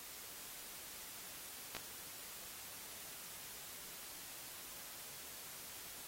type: clicks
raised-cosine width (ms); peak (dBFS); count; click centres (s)
0.2; -25; 2; 1.75 / 1.767
effects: white hiss -51 dBFS RMS until 6.07 s + AAC 48 kbps